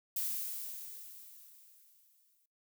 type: noise with exponential decay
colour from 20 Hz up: violet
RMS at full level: -34 dBFS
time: 0.16-2.46 s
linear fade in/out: 5 ms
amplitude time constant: 500 ms
effects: noise-tail reverb RT60 0.3 s tail -25 dB re dry